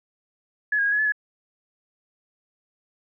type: tone with pitch steps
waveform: sine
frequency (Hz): 1701 / 1632 / 1644 / 1688 / 1728 / 1695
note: G#6 / G#6 / G#6 / G#6 / A6 / G#6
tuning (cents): +41 / -31 / -18 / +28 / -32 / +35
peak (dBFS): -19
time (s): 0.72-1.122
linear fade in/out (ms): 5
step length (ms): 67
effects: none